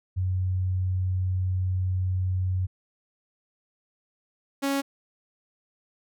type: tone pair in turn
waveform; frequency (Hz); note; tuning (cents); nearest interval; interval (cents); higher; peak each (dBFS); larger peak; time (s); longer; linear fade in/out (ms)
sine / sawtooth; 92.5 / 276.6; F#2 / C#4; 0 / -4; octave + perfect fifth; 1896; second; -23 / -20; second; 0.16-2.67 / 4.62-4.82; first; 20
effects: none